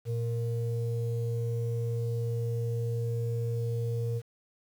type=tone pair together; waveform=sine; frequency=116.54 / 466.2 Hz; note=A#2 / A#4; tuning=0 / 0 cents; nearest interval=2 octaves; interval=2400 cents; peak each=-28 / -35 dBFS; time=0.05-4.22 s; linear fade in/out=50 ms; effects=tanh soft clip ceiling -21 dBFS + 9-bit